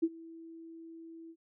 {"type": "tone with ADSR envelope", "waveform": "sine", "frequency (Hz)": 328.7, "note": "E4", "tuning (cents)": -5, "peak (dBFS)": -23, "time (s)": [0.02, 1.36], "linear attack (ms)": 16, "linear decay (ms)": 47, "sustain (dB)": -23, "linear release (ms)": 59, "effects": []}